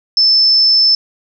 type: tone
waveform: sine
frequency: 5274 Hz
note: E8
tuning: in tune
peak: -7 dBFS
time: 0.17-0.95 s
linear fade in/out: 2 ms
effects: none